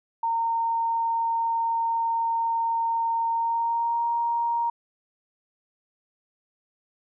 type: tone with pitch glide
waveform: sine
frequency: 918 to 936.2 Hz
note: A#5 to A#5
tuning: -27 to +7 cents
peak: -22 dBFS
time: 0.23-4.7 s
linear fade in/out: 5 ms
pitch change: +34 cents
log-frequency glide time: 3.28-4.06 s
effects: none